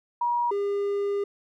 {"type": "tone pair in turn", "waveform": ["sine", "triangle"], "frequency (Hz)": [957, 403.3], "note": ["A#5", "G4"], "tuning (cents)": [45, 49], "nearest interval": "octave + minor third", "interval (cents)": 1496, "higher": "first", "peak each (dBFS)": -22, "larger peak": "neither", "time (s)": [[0.21, 0.51], [0.51, 1.24]], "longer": "second", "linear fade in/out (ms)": 5, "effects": []}